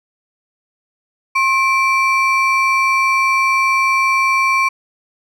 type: ring-modulated tone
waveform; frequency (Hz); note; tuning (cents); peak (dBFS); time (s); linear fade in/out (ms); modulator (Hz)
triangle; 1703; G#6; +43; -7; 1.35-4.69; 10; 634
effects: none